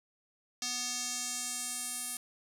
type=tone with band-pass filter sweep; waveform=square; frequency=246.9 Hz; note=B3; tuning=in tune; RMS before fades=-37 dBFS; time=0.62-2.17 s; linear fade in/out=2 ms; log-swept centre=5700 to 10000 Hz; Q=2.4; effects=none